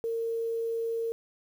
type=tone; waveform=sine; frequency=457.8 Hz; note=A#4; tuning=31 cents flat; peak=-28 dBFS; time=0.04-1.12 s; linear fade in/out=0 ms; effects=9-bit